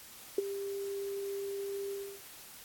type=tone with ADSR envelope; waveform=sine; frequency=397.2 Hz; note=G4; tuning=23 cents sharp; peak=-22 dBFS; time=0.38-2.22 s; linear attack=4 ms; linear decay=19 ms; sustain=-13 dB; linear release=310 ms; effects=white hiss -51 dBFS RMS until 2.64 s + AAC 64 kbps